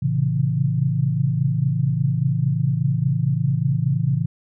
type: tone cluster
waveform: sine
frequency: 113 / 131.7 / 136.6 / 165.2 Hz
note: A2 / C3 / C#3 / E3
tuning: +47 / +12 / -25 / +4 cents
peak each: -24 / -29 / -20 / -23 dBFS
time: 0.02-4.26 s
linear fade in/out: 10 ms
effects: none